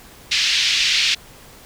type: band-pass noise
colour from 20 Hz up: pink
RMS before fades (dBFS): -18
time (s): 0.31-1.15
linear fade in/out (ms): 10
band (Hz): 2400 to 5100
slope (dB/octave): 24
effects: pink hiss -44 dBFS RMS until 1.65 s